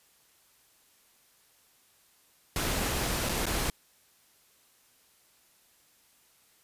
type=noise with dropouts; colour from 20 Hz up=pink; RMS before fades=-30 dBFS; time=2.56-3.7 s; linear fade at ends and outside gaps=1 ms; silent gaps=3.289-3.293 / 3.456-3.466 s; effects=white hiss -64 dBFS RMS until 6.63 s + resampled to 32000 Hz